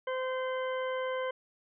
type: harmonic tone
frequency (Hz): 516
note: C5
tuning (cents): -24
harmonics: 1 / 2 / 3 / 4 / 6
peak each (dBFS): -32 / -38 / -42 / -44 / -48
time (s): 0.07-1.31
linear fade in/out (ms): 5
effects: none